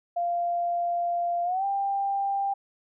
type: tone with pitch glide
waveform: sine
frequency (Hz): 694 to 792.6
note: F5 to G5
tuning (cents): -11 to +19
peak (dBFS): -24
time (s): 0.16-2.54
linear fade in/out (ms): 10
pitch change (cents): +230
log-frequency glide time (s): 1.44-1.65
effects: none